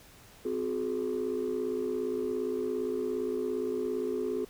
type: tone cluster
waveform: sine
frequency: 259 / 366 / 423.4 Hz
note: C4 / F#4 / G#4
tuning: -17 / -19 / +33 cents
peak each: -35 / -32 / -31 dBFS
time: 0.45-4.45 s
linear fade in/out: 5 ms
effects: tanh soft clip ceiling -24 dBFS + pink hiss -55 dBFS RMS until 4.49 s